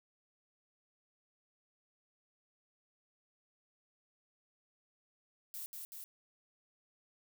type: noise with echo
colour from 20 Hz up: violet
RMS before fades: -44 dBFS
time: 5.54-5.66 s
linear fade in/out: 0 ms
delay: 190 ms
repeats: 2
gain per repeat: -2 dB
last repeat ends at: 6.04 s
effects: none